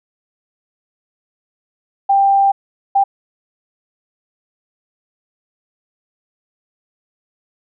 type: tone bursts at uneven times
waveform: sine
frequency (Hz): 790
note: G5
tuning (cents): +13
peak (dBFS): -9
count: 2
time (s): 2.09-2.52 / 2.95-3.04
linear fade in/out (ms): 10
effects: none